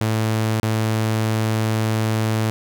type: tone with dropouts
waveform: sawtooth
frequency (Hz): 110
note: A2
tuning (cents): 0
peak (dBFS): -14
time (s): 0.01-2.5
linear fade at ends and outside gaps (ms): 0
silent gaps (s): 0.599-0.631
effects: none